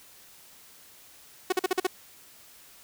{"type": "tone bursts", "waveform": "sawtooth", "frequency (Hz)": 370, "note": "F#4", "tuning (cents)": 0, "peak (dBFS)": -18, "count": 6, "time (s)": [1.5, 1.869], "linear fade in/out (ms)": 5, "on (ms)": 24, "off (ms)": 45, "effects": ["white hiss -53 dBFS RMS until 2.83 s"]}